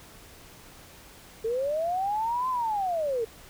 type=linear two-way sweep; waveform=sine; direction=up then down; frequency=434.8 to 1041 to 434.8 Hz; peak=-25 dBFS; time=1.44-3.25 s; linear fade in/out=10 ms; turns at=2.49 s; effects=pink hiss -50 dBFS RMS until 3.49 s